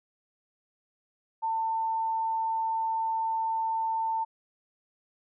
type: tone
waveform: sine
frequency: 896 Hz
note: A5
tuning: 31 cents sharp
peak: -26 dBFS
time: 1.42-4.25 s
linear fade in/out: 20 ms
effects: none